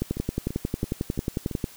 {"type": "two click trains", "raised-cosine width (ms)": 3, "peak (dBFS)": [-12, -19], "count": [19, 5], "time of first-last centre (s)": [[0.02, 1.642], [0.17, 1.512]], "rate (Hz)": [11.1, 2.98], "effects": ["white hiss -48 dBFS RMS until 1.76 s"]}